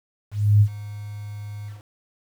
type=tone with ADSR envelope; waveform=sine; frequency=103.9 Hz; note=G#2; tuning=1 cent sharp; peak=-10 dBFS; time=0.31-1.83 s; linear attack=300 ms; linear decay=72 ms; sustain=-21 dB; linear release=150 ms; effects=8-bit